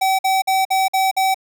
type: tone bursts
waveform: square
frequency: 765 Hz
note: G5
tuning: 42 cents flat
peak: -15 dBFS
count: 6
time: 0.01-1.345 s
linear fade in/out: 10 ms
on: 180 ms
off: 51 ms
effects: none